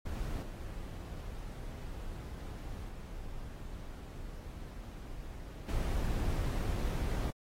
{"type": "noise with level steps", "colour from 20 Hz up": "brown", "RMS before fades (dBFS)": [-37, -42, -44, -33], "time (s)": [0.05, 7.31], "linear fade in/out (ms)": 10, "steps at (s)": [0.42, 2.88, 5.68], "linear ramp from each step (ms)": 10, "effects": ["AAC 48 kbps"]}